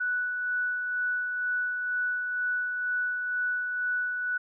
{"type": "tone with tremolo", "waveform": "sine", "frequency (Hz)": 1480, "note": "F#6", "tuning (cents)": 0, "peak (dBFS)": -25, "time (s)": [0, 4.38], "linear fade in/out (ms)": 10, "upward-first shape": "sine", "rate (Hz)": 2.1, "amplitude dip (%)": 35, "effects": []}